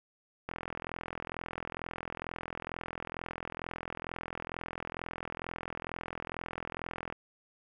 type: click train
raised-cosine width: 0.5 ms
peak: -22 dBFS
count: 281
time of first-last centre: 0.49-7.125 s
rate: 42.2 Hz
effects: none